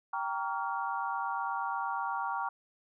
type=chord; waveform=sine; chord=G half-diminished seventh; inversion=none; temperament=equal with one note detuned; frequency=784 / 932.3 / 1135.3 / 1396.9 Hz; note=G5 / Bb5 / Db6 / F6; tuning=0 / 0 / +41 / 0 cents; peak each=-37 / -35 / -37 / -39 dBFS; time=0.13-2.49 s; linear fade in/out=5 ms; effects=none